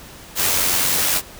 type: noise with amplitude modulation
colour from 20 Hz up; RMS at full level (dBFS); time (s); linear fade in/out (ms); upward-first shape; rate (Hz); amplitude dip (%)
white; -17; 0.35-1.22; 50; sine; 90.2; 35
effects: pink hiss -40 dBFS RMS until 1.39 s